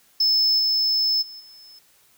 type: tone with level steps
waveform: triangle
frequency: 5240 Hz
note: E8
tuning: 11 cents flat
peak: -15 / -17 / -36 / -43 dBFS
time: 0.2-1.79 s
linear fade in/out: 5 ms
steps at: 0.58 / 1.21 / 1.39 s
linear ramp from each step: 20 ms
effects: white hiss -58 dBFS RMS until 2.17 s